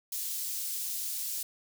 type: high-pass noise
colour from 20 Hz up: white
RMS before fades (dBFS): -35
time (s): 0.12-1.43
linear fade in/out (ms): 5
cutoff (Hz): 5000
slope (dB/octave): 12
effects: none